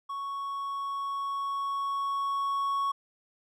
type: tone with level ramp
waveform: triangle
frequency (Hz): 1110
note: C#6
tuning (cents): +2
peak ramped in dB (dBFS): -31 to -24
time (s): 0.09-2.92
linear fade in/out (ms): 10
effects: none